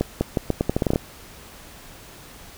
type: accelerating click train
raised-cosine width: 2 ms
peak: -6 dBFS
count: 12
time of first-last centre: 0.01-0.959 s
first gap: 200 ms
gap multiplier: 0.81
effects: pink hiss -44 dBFS RMS until 2.57 s